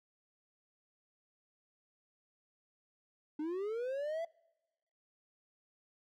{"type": "linear sweep", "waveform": "triangle", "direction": "up", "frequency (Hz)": [293.7, 678], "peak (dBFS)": -33, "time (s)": [3.39, 4.25], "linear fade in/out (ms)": 5, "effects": ["noise-tail reverb RT60 1.0 s tail -26 dB re dry"]}